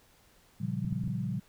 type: chord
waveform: sine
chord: G half-diminished seventh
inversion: first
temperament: equal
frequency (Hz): 116.54 / 138.59 / 174.61 / 196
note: Bb2 / Db3 / F3 / G3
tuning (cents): 0 / 0 / 0 / 0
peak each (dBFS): -36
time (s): 0.6-1.4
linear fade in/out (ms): 10
type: clicks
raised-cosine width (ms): 5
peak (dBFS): -27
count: 4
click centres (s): 0.848 / 0.927 / 1.038 / 1.078
effects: pink hiss -63 dBFS RMS until 1.48 s